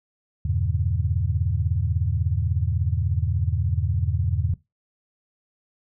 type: chord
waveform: sine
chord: E diminished seventh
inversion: none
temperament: just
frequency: 82.41 / 98.89 / 118.67 / 142.4 Hz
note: E2 / G2 / Bb2 / Db3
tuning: 0 / +16 / +31 / +47 cents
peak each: -24 / -25 / -29 / -29 dBFS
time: 0.45-4.54 s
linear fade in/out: 5 ms
effects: noise-tail reverb RT60 0.2 s tail -18 dB re dry